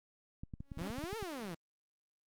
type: clicks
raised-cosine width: 5 ms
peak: -31 dBFS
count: 11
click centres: 0.435 / 0.538 / 0.605 / 0.718 / 0.774 / 0.817 / 0.903 / 0.984 / 1.039 / 1.13 / 1.227 s
type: tone with exponential growth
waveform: sawtooth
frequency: 278.8 Hz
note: C#4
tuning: 10 cents sharp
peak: -37 dBFS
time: 0.62-0.88 s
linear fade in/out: 1 ms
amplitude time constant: 55 ms
type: exponential two-way sweep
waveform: sawtooth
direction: up then down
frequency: 154.9 to 466.2 to 154.9 Hz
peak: -36 dBFS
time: 0.78-1.55 s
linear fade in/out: 10 ms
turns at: 1.17 s
effects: Opus 48 kbps